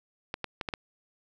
clicks, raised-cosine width 0.3 ms, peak -16 dBFS, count 5, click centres 0.341 / 0.443 / 0.612 / 0.688 / 0.738 s, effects none

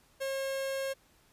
45% pulse tone, 540 Hz, C#5, 45 cents flat, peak -32 dBFS, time 0.2-0.94 s, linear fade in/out 20 ms, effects pink hiss -65 dBFS RMS until 1.32 s + resampled to 32000 Hz

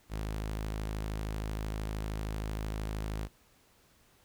sawtooth tone, 53 Hz, G#1, 36 cents sharp, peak -30 dBFS, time 0.09-3.29 s, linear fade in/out 50 ms, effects pink hiss -65 dBFS RMS until 4.24 s

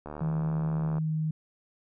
click train, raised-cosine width 1 ms, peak -25 dBFS, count 70, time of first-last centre 0.06-0.982 s, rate 74.8 Hz
sine tone with pitch glide, 160 to 156.62 Hz, D#3 to D#3, +49 to +12 cents, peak -26 dBFS, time 0.21-1.31 s, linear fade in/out 5 ms, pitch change -37 cents, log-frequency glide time 0.83-1.1 s
effects none

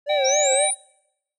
triangle tone with vibrato, 563 Hz, C#5, 27 cents sharp, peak -17 dBFS, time 0.06-0.69 s, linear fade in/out 50 ms, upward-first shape sine, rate 3.8 Hz, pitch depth 120 cents each way
harmonic tone, 769 Hz, G5, 33 cents flat, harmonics 1 / 3 / 5, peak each -25 / -29 / -27 dBFS, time 0.09-0.71 s, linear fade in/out 10 ms
sine linear sweep, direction up, 5400 to 9690 Hz, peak -21 dBFS, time 0.24-0.75 s, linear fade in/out 20 ms
effects noise-tail reverb RT60 0.8 s tail -24 dB re dry

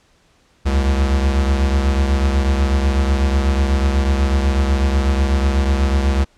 square beating tone pair, 67.6 / 75.7 Hz, C#2 / D#2, -43 / -47 cents, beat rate 8.1 Hz, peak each -15 / -22 dBFS, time 0.65-6.25 s, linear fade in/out 20 ms, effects pink hiss -56 dBFS RMS until 6.37 s + low-pass 7000 Hz 12 dB/octave

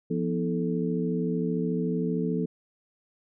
sine tone cluster, 172.5 / 246 / 320.9 / 436.2 Hz, F3 / B3 / E4 / A4, -21 / -7 / -46 / -15 cents, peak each -28 / -30 / -35 / -31 dBFS, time 0.1-2.46 s, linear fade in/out 10 ms, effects none

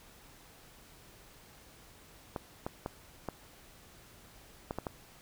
clicks, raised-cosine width 1 ms, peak -21 dBFS, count 7, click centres 2.362 / 2.665 / 2.861 / 3.287 / 4.709 / 4.786 / 4.868 s, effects pink hiss -57 dBFS RMS until 5.21 s

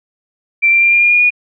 sine tone with pitch steps, 2349 / 2365 / 2382 / 2398 / 2415 / 2432 / 2449 Hz, D7 / D7 / D7 / D7 / D7 / D#7 / D#7, 0 / +12 / +24 / +36 / +48 / -40 / -28 cents, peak -7 dBFS, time 0.62-1.306 s, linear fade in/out 20 ms, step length 98 ms, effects none

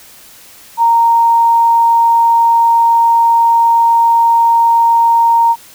sine tone, 927 Hz, A#5, 10 cents flat, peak -6 dBFS, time 0.77-5.56 s, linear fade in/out 50 ms, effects white hiss -39 dBFS RMS until 5.74 s

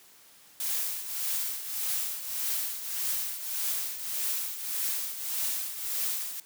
blue noise with tremolo, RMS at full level -29 dBFS, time 0.6-6.4 s, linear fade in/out 2 ms, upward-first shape triangle, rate 1.7 Hz, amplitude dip 70%, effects white hiss -56 dBFS RMS until 6.45 s + high-pass 100 Hz 12 dB/octave

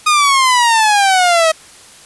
sawtooth exponential sweep, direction down, 1244.5 to 632 Hz, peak -5 dBFS, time 0.06-1.52 s, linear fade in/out 10 ms, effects white hiss -40 dBFS RMS until 2.05 s + resampled to 24000 Hz

